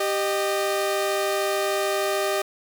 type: tone pair together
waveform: sawtooth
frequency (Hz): 392 / 614.6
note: G4 / D#5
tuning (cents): 0 / -21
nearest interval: minor sixth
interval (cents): 779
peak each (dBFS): -21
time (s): 0-2.42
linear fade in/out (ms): 5
effects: 7-bit